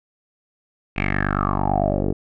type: tone with low-pass filter sweep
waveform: 10% pulse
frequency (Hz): 49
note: G1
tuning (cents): 0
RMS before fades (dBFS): -21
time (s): 0.96-2.13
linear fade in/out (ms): 10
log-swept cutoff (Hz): 2500 to 430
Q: 8.3
effects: none